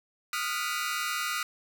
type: tone cluster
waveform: sawtooth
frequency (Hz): 1237 / 1393 / 1453 / 1982 / 2276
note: D#6 / F6 / F#6 / B6 / C#7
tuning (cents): -10 / -5 / -32 / +6 / +45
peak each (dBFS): -30 / -31 / -34 / -34 / -37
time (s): 0.33-1.43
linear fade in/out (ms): 2
effects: none